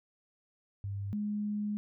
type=tone pair in turn; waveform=sine; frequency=99.7 / 208.3 Hz; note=G2 / G#3; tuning=+30 / +5 cents; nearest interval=octave + minor second; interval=1275 cents; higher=second; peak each=-34 / -31 dBFS; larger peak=second; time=0.84-1.13 / 1.13-1.77 s; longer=second; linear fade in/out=0 ms; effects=none